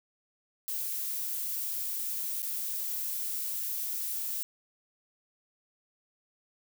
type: noise with dropouts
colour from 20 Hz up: violet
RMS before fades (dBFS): -34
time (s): 0.68-4.43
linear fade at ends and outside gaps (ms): 0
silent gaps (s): 2.42-2.428
effects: none